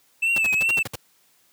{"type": "tone with vibrato", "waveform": "triangle", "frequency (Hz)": 2637, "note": "E7", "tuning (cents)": 0, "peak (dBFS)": -17, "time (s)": [0.22, 0.83], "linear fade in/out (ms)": 10, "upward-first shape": "triangle", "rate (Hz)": 2.5, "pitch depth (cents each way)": 82}
{"type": "noise bursts", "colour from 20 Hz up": "pink", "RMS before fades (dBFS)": -30, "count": 8, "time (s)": [0.36, 0.956], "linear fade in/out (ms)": 2, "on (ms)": 22, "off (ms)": 60}
{"effects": ["white hiss -61 dBFS RMS until 1.52 s", "high-pass 100 Hz 12 dB/octave"]}